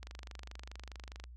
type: click train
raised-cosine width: 0.2 ms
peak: -30 dBFS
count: 31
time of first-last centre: 0.03-1.24 s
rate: 24.8 Hz
effects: added 60 Hz sine -48 dBFS peak until 1.36 s